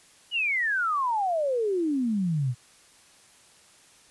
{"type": "exponential sweep", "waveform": "sine", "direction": "down", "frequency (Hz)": [2980, 117.2], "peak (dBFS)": -23, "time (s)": [0.31, 2.55], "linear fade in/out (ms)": 50, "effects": ["white hiss -56 dBFS RMS until 4.1 s", "resampled to 24000 Hz"]}